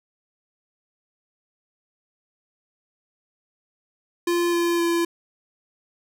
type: tone with pitch steps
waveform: square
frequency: 346.1 / 342.9 / 339.8 Hz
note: F4 / F4 / F4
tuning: -16 / -32 / -47 cents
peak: -20 dBFS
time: 4.27-5.05 s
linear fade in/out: 5 ms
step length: 260 ms
effects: none